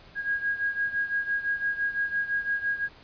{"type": "beating tone pair", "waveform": "sine", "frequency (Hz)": [1637, 1642.9], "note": ["G#6", "G#6"], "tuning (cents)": [-25, -19], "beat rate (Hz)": 5.9, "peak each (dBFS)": [-27, -31], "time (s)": [0.15, 2.89], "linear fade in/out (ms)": 50, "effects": ["pink hiss -52 dBFS RMS until 3.03 s", "resampled to 11025 Hz"]}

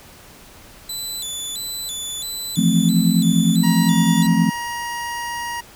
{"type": "tone with vibrato", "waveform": "20% pulse", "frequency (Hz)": 3729, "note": "A#7", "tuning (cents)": 0, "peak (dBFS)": -20, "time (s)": [0.89, 4.27], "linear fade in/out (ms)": 5, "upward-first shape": "square", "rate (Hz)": 1.5, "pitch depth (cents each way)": 120}
{"type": "chord", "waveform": "sine", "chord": "F major seventh", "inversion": "third", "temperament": "equal", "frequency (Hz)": [164.81, 174.61, 220, 261.6], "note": ["E3", "F3", "A3", "C4"], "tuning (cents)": [0, 0, 0, 0], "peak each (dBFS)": [-20, -17, -18, -21], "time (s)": [2.57, 4.5], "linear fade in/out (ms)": 10}
{"type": "tone", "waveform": "25% pulse", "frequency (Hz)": 948, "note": "A#5", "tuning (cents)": 29, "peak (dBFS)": -21, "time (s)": [3.63, 5.61], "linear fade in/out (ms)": 10}
{"effects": ["pink hiss -44 dBFS RMS until 5.75 s"]}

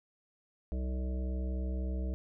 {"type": "harmonic tone", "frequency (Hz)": 63.6, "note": "C2", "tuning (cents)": -48, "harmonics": [1, 3, 5, 7, 9, 10], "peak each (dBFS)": [-32, -42, -46, -49, -51, -52], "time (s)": [0.72, 2.14], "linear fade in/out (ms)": 0, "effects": []}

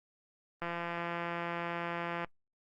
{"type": "click train", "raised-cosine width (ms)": 0.5, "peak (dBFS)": -22, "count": 279, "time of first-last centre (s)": [0.62, 2.246], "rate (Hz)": 171, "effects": ["noise-tail reverb RT60 0.1 s tail -23 dB re dry", "Opus 24 kbps"]}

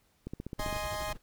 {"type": "click train", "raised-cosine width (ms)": 3, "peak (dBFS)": -25, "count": 8, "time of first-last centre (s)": [0.27, 0.728], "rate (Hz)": 15.3}
{"type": "noise with tremolo", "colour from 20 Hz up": "brown", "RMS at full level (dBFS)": -37, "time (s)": [0.58, 1.18], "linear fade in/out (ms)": 20, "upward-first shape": "triangle", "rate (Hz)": 12, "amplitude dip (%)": 80}
{"type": "chord", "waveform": "sawtooth", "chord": "Ab major", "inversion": "second", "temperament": "equal", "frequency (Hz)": [622.3, 830.6, 1046.5], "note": ["Eb5", "Ab5", "C6"], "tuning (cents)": [0, 0, 0], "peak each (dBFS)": [-33, -36, -37], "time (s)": [0.59, 1.13], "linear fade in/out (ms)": 5}
{"effects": ["pink hiss -70 dBFS RMS until 1.22 s"]}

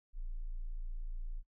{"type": "tone", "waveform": "sine", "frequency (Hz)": 28.32, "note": "A#0", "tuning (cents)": -49, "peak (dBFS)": -37, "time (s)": [0.13, 1.43], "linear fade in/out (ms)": 50, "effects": ["noise-tail reverb RT60 0.1 s tail -17 dB re dry"]}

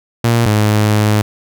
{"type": "tone pair in turn", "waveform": "sawtooth", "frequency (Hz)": [116.9, 106], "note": ["A#2", "G#2"], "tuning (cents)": [5, 36], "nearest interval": "major second", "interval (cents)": 169, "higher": "first", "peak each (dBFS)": -6, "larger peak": "neither", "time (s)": [[0.24, 0.46], [0.46, 1.22]], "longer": "second", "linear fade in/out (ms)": 5, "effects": []}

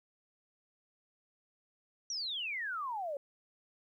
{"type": "exponential sweep", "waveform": "sine", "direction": "down", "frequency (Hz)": [5880, 541], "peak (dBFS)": -35, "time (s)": [2.1, 3.17], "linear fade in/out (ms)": 2, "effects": ["12-bit"]}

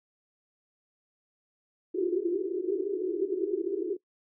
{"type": "band-pass noise", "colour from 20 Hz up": "white", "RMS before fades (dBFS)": -30, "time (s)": [1.94, 3.97], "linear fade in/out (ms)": 5, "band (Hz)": [340, 400], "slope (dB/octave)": 96, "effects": ["noise-tail reverb RT60 0.1 s tail -21 dB re dry"]}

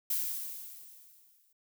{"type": "noise with exponential decay", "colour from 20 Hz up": "violet", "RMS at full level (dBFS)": -30, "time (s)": [0.1, 1.53], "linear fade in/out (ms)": 5, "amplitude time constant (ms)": 310, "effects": []}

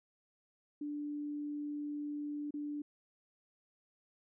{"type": "tone with dropouts", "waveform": "sine", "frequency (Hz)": 293.7, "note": "D4", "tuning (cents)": 0, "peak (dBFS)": -37, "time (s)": [0.81, 2.82], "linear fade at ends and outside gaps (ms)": 5, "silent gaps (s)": [2.508, 2.539], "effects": []}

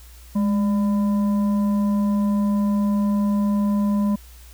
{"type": "tone with frequency modulation", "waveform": "sine", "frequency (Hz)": 206.5, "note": "G#3", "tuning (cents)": -10, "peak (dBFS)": -17, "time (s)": [0.35, 4.16], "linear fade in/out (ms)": 10, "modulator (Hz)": 798, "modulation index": 0.29, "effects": ["added 60 Hz sine -42 dBFS peak until 4.53 s", "white hiss -50 dBFS RMS until 4.53 s"]}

